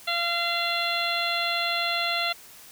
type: harmonic tone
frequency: 687 Hz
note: F5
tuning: 29 cents flat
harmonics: 1 / 2 / 3 / 4 / 5 / 6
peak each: -31 / -31 / -31 / -31 / -31 / -31 dBFS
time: 0.07-2.33 s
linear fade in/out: 10 ms
effects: white hiss -48 dBFS RMS until 2.71 s